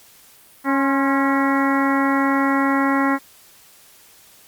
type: harmonic tone with a mistuned harmonic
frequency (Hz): 274.9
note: C#4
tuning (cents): -14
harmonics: 1 / 2 / 3 / 4 / 5 / 6 / 7 / 8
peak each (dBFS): -18 / -27 / -25 / -24 / -26 / -31 / -26 / -33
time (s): 0.64-3.19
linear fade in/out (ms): 50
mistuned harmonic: 4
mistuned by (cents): -42
effects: white hiss -49 dBFS RMS until 4.47 s + Opus 48 kbps